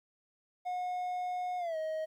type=tone with pitch glide; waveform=triangle; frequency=724 to 630.3 Hz; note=F#5 to D#5; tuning=-38 to +22 cents; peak=-31 dBFS; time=0.65-2.06 s; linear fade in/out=20 ms; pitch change=-240 cents; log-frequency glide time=1.58-1.77 s; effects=12-bit